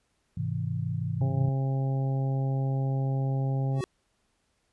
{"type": "chord", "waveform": "sine", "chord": "Ab augmented", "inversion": "none", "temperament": "just", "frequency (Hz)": [103.83, 129.78, 162.23], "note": ["Ab2", "C3", "E3"], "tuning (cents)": [0, -14, -27], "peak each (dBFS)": -32, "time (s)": [0.37, 1.49], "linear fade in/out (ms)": 5}
{"type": "harmonic tone", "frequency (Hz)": 134.4, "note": "C3", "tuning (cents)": 47, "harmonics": [1, 2, 3, 4, 5, 6], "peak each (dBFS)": [-25, -38, -41, -41, -45, -42], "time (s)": [1.21, 3.81], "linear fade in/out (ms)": 2}
{"type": "tone with exponential growth", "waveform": "square", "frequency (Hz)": 374.3, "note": "F#4", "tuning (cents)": 20, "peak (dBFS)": -28, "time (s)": [3.71, 3.84], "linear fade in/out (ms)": 0, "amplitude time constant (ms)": 27}
{"effects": ["pink hiss -73 dBFS RMS until 4.72 s", "resampled to 24000 Hz"]}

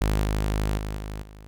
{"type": "tone with level steps", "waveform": "sawtooth", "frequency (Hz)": 51.91, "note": "G#1", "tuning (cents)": 0, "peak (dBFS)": [-17, -19, -25, -28, -39], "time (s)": [0.01, 1.47], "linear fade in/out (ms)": 0, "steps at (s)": [0.23, 0.77, 0.97, 1.22], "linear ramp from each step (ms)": 10, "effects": []}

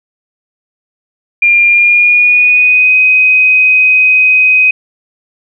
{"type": "tone with pitch glide", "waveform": "sine", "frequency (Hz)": [2400, 2514], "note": ["D7", "D#7"], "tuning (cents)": [37, 17], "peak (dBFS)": -4, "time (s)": [1.42, 4.71], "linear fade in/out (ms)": 5, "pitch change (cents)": 80, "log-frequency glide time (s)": [1.69, 2.96], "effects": []}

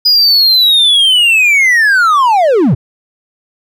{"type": "linear sweep", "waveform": "triangle", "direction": "down", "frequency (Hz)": [4978, 98], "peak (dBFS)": -4, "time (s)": [0.05, 2.75], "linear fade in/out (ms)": 10, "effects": []}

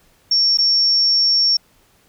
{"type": "tone with dropouts", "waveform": "sine", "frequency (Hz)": 5480, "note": "F8", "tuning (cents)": -34, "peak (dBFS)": -12, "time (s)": [0.31, 1.57], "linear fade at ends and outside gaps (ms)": 5, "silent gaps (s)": [0.574, 0.585], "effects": ["pink hiss -56 dBFS RMS until 2.08 s"]}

